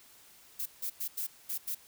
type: noise bursts at uneven times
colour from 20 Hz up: violet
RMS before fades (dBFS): -35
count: 6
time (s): 0.59-0.66 / 0.82-0.9 / 1-1.08 / 1.17-1.27 / 1.49-1.58 / 1.67-1.75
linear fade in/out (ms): 10
effects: white hiss -58 dBFS RMS until 1.87 s